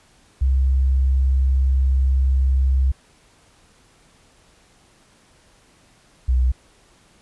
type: tone pair in turn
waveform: sine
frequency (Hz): 66 / 62.81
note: C2 / B1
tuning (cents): +16 / +30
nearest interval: minor second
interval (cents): 86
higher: first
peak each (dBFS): -14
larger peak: neither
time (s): 0.41-2.92 / 6.28-6.52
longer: first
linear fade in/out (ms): 10
effects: pink hiss -55 dBFS RMS until 7.21 s + resampled to 24000 Hz